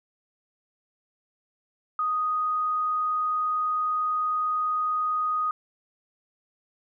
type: tone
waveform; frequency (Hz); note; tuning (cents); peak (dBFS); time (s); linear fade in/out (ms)
sine; 1244.5; D#6; 0; -23; 1.99-5.51; 2
effects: none